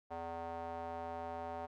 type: tone with band-pass filter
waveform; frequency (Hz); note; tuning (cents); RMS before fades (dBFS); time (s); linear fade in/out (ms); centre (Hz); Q
square; 83.6; E2; +25; -43; 0.1-1.67; 20; 750; 3.1
effects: none